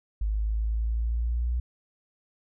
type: exponential sweep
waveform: sine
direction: up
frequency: 51.8 to 60.6 Hz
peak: -24 dBFS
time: 0.21-1.6 s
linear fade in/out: 5 ms
effects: none